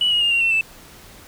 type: tone with pitch steps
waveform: sine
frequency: 2947 / 2883 / 2820 / 2759 / 2699 / 2641 Hz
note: F#7 / F#7 / F7 / F7 / E7 / E7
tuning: -8 / -46 / +16 / -22 / +40 / +3 cents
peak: -14 dBFS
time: 0.01-0.61 s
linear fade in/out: 2 ms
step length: 100 ms
effects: tanh soft clip ceiling -11 dBFS + pink hiss -44 dBFS RMS until 1.27 s